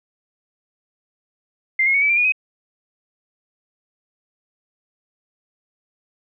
sine tone with pitch steps, 2093 / 2159 / 2228 / 2298 / 2371 / 2446 / 2524 Hz, C7 / C#7 / C#7 / D7 / D7 / D#7 / D#7, 0 / -46 / +8 / -38 / +16 / -30 / +24 cents, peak -14 dBFS, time 1.79-2.322 s, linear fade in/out 5 ms, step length 76 ms, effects none

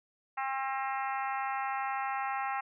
harmonic tone with a mistuned harmonic, 267.8 Hz, C4, 40 cents sharp, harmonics 3 / 4 / 5 / 6 / 7 / 8 / 9 / 10, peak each -34 / -38 / -39 / -46 / -42 / -45 / -49 / -48 dBFS, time 0.37-2.61 s, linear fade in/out 10 ms, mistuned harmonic 8, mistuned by -21 cents, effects none

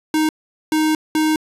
square tone bursts at uneven times, 311.1 Hz, D#4, in tune, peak -15 dBFS, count 3, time 0.14-0.29 / 0.72-0.95 / 1.15-1.36 s, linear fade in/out 2 ms, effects resampled to 32000 Hz + 9-bit

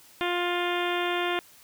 harmonic tone, 352 Hz, F4, 14 cents sharp, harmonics 1 / 2 / 3 / 4 / 5 / 6 / 7 / 8 / 9 / 10, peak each -29 / -32 / -34 / -35 / -36 / -37 / -37 / -38 / -39 / -39 dBFS, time 0.21-1.39 s, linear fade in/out 0 ms, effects white hiss -54 dBFS RMS until 1.63 s

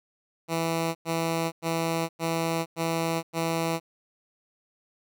10% pulse tone bursts, 164.81 Hz, E3, in tune, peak -17 dBFS, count 6, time 0.48-3.8 s, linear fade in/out 50 ms, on 470 ms, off 100 ms, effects none

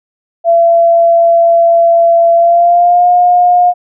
sine tone with pitch glide, 676 to 712.9 Hz, E5 to F5, +43 to +35 cents, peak -4 dBFS, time 0.44-3.74 s, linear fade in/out 50 ms, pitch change +92 cents, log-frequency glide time 2.33-3.08 s, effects none

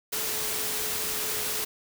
sine tone in noise, 430.2 Hz, A4, 39 cents flat, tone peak -41 dBFS, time 0.12-1.65 s, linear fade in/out 10 ms, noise white, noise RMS -30 dBFS, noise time 0.12-1.65 s, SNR -14 dB, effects none

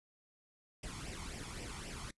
pink noise with flanger, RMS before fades -45 dBFS, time 0.83-2.11 s, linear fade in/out 5 ms, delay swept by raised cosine 0.37 to 0.94 ms, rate 3.8 Hz, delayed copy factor +0.65, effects noise-tail reverb RT60 0.1 s tail -21 dB re dry + resampled to 24000 Hz

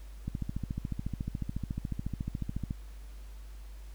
click train, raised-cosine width 5 ms, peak -21 dBFS, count 35, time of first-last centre 0.28-2.709 s, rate 14 Hz, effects added 50 Hz sine -43 dBFS peak until 3.94 s + pink hiss -60 dBFS RMS until 3.94 s

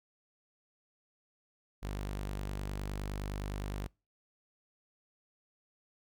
sawtooth tone, 49.72 Hz, G1, 25 cents sharp, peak -32 dBFS, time 1.82-3.88 s, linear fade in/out 20 ms, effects noise-tail reverb RT60 0.3 s tail -26 dB re dry

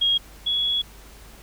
sine tone pair in turn, 3274 / 3364 Hz, G#7 / G#7, -25 / +22 cents, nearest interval unison, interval 47 cents, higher second, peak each -17 / -20 dBFS, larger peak first, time 0.01-0.18 / 0.46-0.82 s, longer second, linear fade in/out 10 ms, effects added 50 Hz sine -46 dBFS peak until 1.42 s + pink hiss -48 dBFS RMS until 1.42 s

